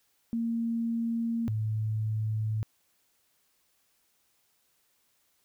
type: tone pair in turn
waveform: sine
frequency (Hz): 230.6 / 108.83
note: A#3 / A2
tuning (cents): -19 / -19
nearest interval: octave + minor second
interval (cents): 1300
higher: first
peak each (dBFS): -27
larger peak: neither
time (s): 0.33-1.48 / 1.48-2.63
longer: neither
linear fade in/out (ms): 0
effects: white hiss -71 dBFS RMS until 5.44 s